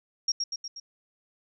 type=tone with echo; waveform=sine; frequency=5588 Hz; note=F8; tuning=in tune; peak=-22 dBFS; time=0.28-0.32 s; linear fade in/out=5 ms; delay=120 ms; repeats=4; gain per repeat=-4 dB; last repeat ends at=0.8 s; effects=none